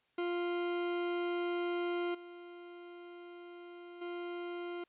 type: tone with level steps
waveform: 40% pulse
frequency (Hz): 349.2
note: F4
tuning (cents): 0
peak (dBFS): -32 / -47 / -38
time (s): 0.18-4.84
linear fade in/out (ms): 5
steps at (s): 2.14 / 4.01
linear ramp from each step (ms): 10
effects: white hiss -74 dBFS RMS until 4.88 s + resampled to 8000 Hz